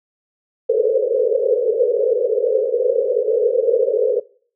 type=band-pass noise; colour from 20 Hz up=pink; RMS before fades=-17 dBFS; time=0.69-4.2 s; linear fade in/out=10 ms; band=430 to 530 Hz; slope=96 dB/octave; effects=noise-tail reverb RT60 0.5 s tail -22 dB re dry